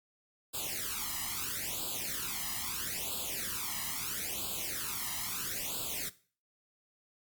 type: noise with flanger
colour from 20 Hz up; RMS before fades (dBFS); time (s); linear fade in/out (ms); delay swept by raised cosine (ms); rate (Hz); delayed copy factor
white; -37; 0.53-6.1; 20; 0.25 to 1.01; 0.76; +0.95
effects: noise-tail reverb RT60 0.4 s tail -17 dB re dry + Opus 48 kbps